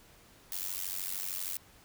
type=noise with amplitude modulation; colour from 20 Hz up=blue; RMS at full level=-33 dBFS; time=0.52-1.57 s; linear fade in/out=0 ms; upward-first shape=sine; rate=93 Hz; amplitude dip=95%; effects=pink hiss -59 dBFS RMS until 1.84 s